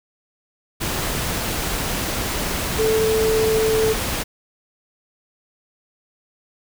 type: tone in noise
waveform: sine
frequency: 440 Hz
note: A4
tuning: in tune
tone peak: -16 dBFS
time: 2.78-3.94 s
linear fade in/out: 20 ms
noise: pink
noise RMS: -24 dBFS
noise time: 0.8-4.24 s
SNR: +5 dB
effects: none